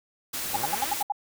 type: noise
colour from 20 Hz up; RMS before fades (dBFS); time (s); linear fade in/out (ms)
white; -32; 0.33-1.03; 10
type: exponential sweep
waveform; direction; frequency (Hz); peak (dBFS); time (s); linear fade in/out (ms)
5% pulse; up; 82.41 to 415.3; -24; 0.51-0.95; 50
type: tone bursts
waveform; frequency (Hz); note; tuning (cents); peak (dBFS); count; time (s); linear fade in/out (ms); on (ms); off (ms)
sine; 820; G#5; -22; -22; 7; 0.54-1.122; 5; 24; 69
effects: none